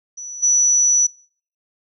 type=tone with level steps; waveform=sine; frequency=5920 Hz; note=F#8; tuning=in tune; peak=-29 / -12 dBFS; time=0.17-1.07 s; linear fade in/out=10 ms; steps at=0.42 s; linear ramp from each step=20 ms; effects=noise-tail reverb RT60 0.5 s tail -25 dB re dry